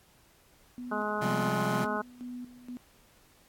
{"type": "tone with tremolo", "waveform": "sine", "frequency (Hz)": 246.9, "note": "B3", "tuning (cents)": 0, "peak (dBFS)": -37, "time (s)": [0.78, 2.77], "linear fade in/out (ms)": 0, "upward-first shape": "square", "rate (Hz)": 2.1, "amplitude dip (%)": 75}
{"type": "harmonic tone", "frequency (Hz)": 210.6, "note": "G#3", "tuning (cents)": 24, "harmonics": [1, 2, 3, 4, 5, 6, 7], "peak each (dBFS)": [-37, -37, -37, -37, -37, -37, -37], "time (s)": [0.91, 2.02], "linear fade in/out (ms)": 10}
{"type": "chord", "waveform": "sawtooth", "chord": "C suspended fourth", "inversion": "none", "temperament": "just", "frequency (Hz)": [130.81, 174.42, 196.22], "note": ["C3", "F3", "G3"], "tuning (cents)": [0, -2, 2], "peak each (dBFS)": -30, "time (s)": [1.21, 1.85], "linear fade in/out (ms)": 10}
{"effects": ["pink hiss -62 dBFS RMS until 3.48 s", "AAC 64 kbps"]}